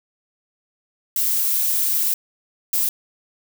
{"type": "noise bursts at uneven times", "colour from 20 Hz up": "violet", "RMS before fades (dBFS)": -20, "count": 2, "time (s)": [[1.16, 2.14], [2.73, 2.89]], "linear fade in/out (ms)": 2, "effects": []}